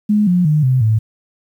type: tone with pitch steps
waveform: sine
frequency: 209.8 / 178.47 / 151.82 / 129.15 / 109.86 Hz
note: G#3 / F3 / D#3 / C3 / A2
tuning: +18 / +38 / -42 / -22 / -2 cents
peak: -10 dBFS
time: 0.09-0.99 s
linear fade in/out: 10 ms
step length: 180 ms
effects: 8-bit